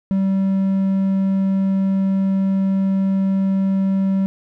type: tone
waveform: triangle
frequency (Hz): 193.1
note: G3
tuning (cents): -26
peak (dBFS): -13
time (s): 0.11-4.26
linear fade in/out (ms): 0
effects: none